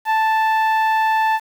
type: tone with low-pass filter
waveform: sawtooth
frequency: 880 Hz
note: A5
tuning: in tune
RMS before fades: -17 dBFS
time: 0.05-1.4 s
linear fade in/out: 50 ms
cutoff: 1900 Hz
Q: 0.81
effects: 7-bit